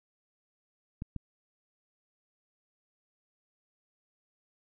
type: clicks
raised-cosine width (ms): 5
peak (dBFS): -24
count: 2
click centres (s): 1.021 / 1.163
effects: none